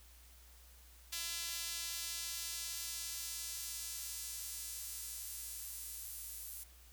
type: tone with high-pass filter sweep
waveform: sawtooth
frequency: 337.2 Hz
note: E4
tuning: 39 cents sharp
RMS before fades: -44 dBFS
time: 1.12-6.64 s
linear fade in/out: 10 ms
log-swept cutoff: 3800 to 11000 Hz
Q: 0.84
effects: added 60 Hz sine -59 dBFS peak until 6.92 s + white hiss -63 dBFS RMS until 6.92 s